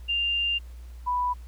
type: tone pair in turn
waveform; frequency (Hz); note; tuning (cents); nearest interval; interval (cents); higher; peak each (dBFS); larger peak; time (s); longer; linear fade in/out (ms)
sine; 2794 / 987.8; F7 / B5; 0 / 0; octave + tritone; 1800; first; -23 / -23; neither; 0.08-0.59 / 1.06-1.34; first; 20
effects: added 60 Hz sine -39 dBFS peak until 1.47 s + pink hiss -59 dBFS RMS until 1.47 s